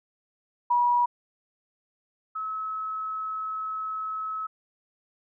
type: tone pair in turn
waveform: sine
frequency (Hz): 967 / 1290.8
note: B5 / E6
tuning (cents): -37 / -37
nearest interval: perfect fourth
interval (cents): 500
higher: second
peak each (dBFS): -19 / -29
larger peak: first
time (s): 0.7-1.06 / 2.35-4.47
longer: second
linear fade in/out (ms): 10
effects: none